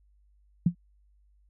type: tone with exponential decay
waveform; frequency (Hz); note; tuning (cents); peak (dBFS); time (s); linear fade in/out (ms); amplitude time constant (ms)
sine; 173.1; F3; -15; -15; 0.66-0.75; 5; 18
effects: added 50 Hz sine -60 dBFS peak until 1.49 s